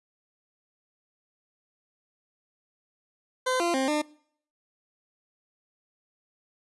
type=tone with pitch steps; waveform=20% pulse; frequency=512 / 344 / 265 / 300.6 Hz; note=C5 / F4 / C4 / D4; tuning=-38 / -26 / +22 / +40 cents; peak=-19 dBFS; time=3.46-4.02 s; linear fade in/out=10 ms; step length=140 ms; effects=noise-tail reverb RT60 0.6 s tail -23 dB re dry + resampled to 24000 Hz